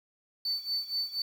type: tone with tremolo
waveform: triangle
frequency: 4519 Hz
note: C#8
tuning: 33 cents sharp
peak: -25 dBFS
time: 0.45-1.22 s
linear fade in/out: 2 ms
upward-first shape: sine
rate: 4.2 Hz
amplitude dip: 85%
effects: tanh soft clip ceiling -23 dBFS + 9-bit